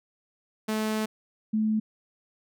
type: tone pair in turn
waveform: sawtooth / sine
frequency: 216.8 / 216.8 Hz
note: A3 / A3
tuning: -25 / -25 cents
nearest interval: unison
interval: 0 cents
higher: neither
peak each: -22 dBFS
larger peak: neither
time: 0.68-1.06 / 1.53-1.8 s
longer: first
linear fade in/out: 10 ms
effects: none